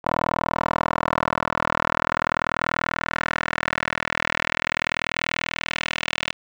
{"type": "tone with band-pass filter sweep", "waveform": "10% pulse", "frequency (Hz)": 40.39, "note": "E1", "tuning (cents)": -35, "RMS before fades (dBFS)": -25, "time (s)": [0.04, 6.33], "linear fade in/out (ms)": 20, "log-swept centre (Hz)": [900, 2800], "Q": 2, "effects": []}